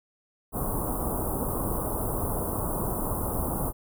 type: band-stop noise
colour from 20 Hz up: pink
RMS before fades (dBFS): -29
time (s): 0.52-3.73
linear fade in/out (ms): 50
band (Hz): 1200 to 9600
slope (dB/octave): 48
effects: none